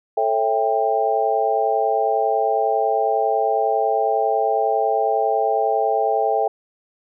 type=chord; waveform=sine; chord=A dominant seventh; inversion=none; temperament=just; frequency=440 / 550 / 660 / 792 Hz; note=A4 / C#5 / E5 / G5; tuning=0 / -14 / +2 / +18 cents; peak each=-22 / -26 / -22 / -20 dBFS; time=0.17-6.48 s; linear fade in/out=5 ms; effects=none